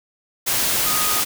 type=tone in noise; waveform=sine; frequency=1244.5 Hz; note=D#6; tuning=in tune; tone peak=-26 dBFS; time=0.85-1.22 s; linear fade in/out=20 ms; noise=white; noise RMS=-20 dBFS; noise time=0.46-1.25 s; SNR=-9 dB; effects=none